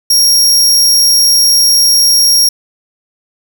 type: tone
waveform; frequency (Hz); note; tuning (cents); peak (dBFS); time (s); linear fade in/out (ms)
sawtooth; 5588; F8; 0; -3; 0.1-2.49; 5
effects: none